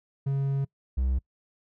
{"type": "tone pair in turn", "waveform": "triangle", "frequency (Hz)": [137.6, 64.53], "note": ["C#3", "C2"], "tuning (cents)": [-12, -23], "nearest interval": "octave + minor second", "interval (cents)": 1311, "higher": "first", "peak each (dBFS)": [-22, -21], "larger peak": "second", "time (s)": [[0.26, 0.65], [0.97, 1.19]], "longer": "first", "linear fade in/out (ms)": 10, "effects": ["noise-tail reverb RT60 0.1 s tail -24 dB re dry"]}